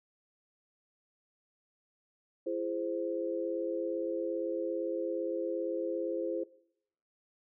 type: chord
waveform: sine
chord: E augmented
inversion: none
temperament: equal with one note detuned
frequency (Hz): 337.7 / 415.3 / 523.3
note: E4 / G#4 / B#4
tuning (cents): +42 / 0 / 0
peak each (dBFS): -35 / -38 / -35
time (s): 2.46-6.44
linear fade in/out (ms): 10
effects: noise-tail reverb RT60 0.7 s tail -20 dB re dry